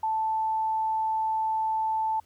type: tone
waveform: sine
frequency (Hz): 880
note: A5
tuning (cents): 0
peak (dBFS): -24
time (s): 0.03-2.2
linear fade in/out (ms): 5
effects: added 85 Hz sine -59 dBFS peak until 2.25 s + pink hiss -64 dBFS RMS until 2.25 s